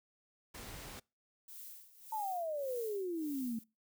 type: noise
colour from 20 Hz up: pink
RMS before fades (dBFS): -48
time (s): 0.54-1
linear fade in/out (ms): 10
type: noise with tremolo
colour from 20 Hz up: violet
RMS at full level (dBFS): -49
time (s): 1.48-3.64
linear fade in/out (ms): 5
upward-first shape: sine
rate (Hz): 1.7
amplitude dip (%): 80
type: exponential sweep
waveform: sine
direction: down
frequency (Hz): 902 to 219.7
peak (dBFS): -35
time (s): 2.12-3.59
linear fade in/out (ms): 5
effects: noise-tail reverb RT60 0.3 s tail -26 dB re dry